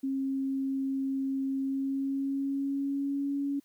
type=tone with pitch glide; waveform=sine; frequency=269.5 to 280.9 Hz; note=C#4 to C#4; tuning=-49 to +23 cents; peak=-28 dBFS; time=0.03-3.6 s; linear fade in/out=10 ms; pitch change=+72 cents; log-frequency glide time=1.57-3.34 s; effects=white hiss -69 dBFS RMS until 3.64 s